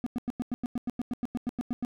triangle tone bursts, 243.5 Hz, B3, 24 cents flat, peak -25 dBFS, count 16, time 0.04-1.849 s, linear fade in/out 0 ms, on 24 ms, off 95 ms, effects none

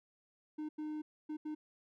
triangle tone bursts at uneven times, 305.5 Hz, D#4, 32 cents flat, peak -36 dBFS, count 4, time 0.58-0.69 / 0.78-1.02 / 1.29-1.37 / 1.45-1.55 s, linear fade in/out 10 ms, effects none

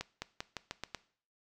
accelerating click train, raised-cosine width 0.2 ms, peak -20 dBFS, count 7, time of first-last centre 0.01-0.947 s, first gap 210 ms, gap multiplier 0.88, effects noise-tail reverb RT60 0.5 s tail -18 dB re dry

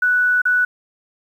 sine tone with dropouts, 1480 Hz, F#6, in tune, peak -13 dBFS, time 0.02-0.65 s, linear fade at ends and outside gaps 5 ms, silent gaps 0.418-0.453 s, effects 8-bit

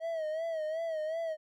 triangle tone with vibrato, 640 Hz, D#5, 49 cents sharp, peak -30 dBFS, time 0-1.37 s, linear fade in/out 50 ms, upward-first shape sine, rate 2.7 Hz, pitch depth 73 cents each way, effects none

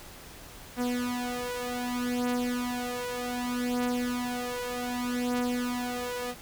sawtooth beating tone pair, 245.5 / 246.15 Hz, B3 / B3, -10 / -6 cents, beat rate 0.65 Hz, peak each -28 dBFS, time 0.76-6.35 s, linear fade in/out 50 ms, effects pink hiss -47 dBFS RMS until 6.41 s

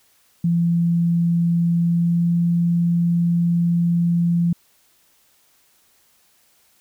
sine tone with pitch glide, 170 to 171.18 Hz, F3 to F3, -46 to -34 cents, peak -15 dBFS, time 0.44-4.53 s, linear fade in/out 5 ms, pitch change +12 cents, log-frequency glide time 1.78-2.35 s, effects white hiss -59 dBFS RMS until 6.8 s

